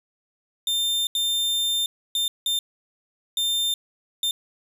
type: tone bursts at uneven times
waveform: 40% pulse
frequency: 3600 Hz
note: A7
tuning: 39 cents sharp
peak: -20 dBFS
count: 6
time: 0.67-1.07 / 1.15-1.86 / 2.15-2.28 / 2.46-2.59 / 3.37-3.74 / 4.23-4.31 s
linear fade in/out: 2 ms
effects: none